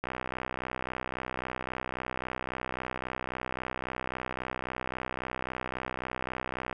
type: click train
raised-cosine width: 0.5 ms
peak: -18 dBFS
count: 427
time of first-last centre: 0.04-6.728 s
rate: 63.7 Hz
effects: none